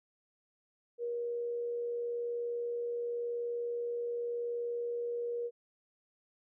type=tone with amplitude modulation; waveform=sine; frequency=475.6 Hz; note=A#4; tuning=35 cents sharp; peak=-32 dBFS; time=0.98-5.51 s; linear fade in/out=50 ms; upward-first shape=sine; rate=80.9 Hz; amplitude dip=25%; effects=none